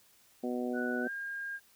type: harmonic tone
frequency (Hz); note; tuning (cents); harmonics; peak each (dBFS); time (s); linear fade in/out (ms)
123.47; B2; 0; 2 / 3 / 4 / 5 / 6; -34 / -38 / -40 / -42 / -44; 0.43-1.08; 10
type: tone with pitch glide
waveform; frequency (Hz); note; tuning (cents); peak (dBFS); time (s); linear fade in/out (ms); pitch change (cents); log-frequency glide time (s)
sine; 1480 to 1614; F#6 to G#6; 0 to -50; -36; 0.73-1.6; 50; +150; 1.02-1.1
effects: white hiss -64 dBFS RMS until 1.75 s